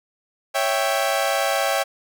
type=chord; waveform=sawtooth; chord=C# diminished; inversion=none; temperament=equal; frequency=554.4 / 659.3 / 784 Hz; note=C#5 / E5 / G5; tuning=0 / 0 / 0 cents; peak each=-20 dBFS; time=0.54-1.84 s; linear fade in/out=20 ms; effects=none